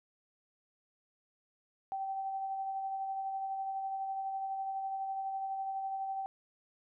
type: tone with tremolo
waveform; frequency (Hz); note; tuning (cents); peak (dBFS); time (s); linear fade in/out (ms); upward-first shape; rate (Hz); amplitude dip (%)
sine; 775; G5; -20; -33; 1.92-6.26; 0; sine; 12; 30
effects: none